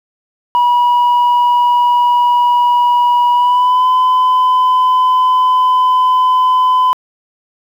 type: tone with pitch glide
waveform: sine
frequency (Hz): 970 to 1012.4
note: B5 to B5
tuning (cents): -31 to +43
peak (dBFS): -5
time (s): 0.55-6.93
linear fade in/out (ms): 0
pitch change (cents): +74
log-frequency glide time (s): 3.32-3.86
effects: tanh soft clip ceiling -7 dBFS + 7-bit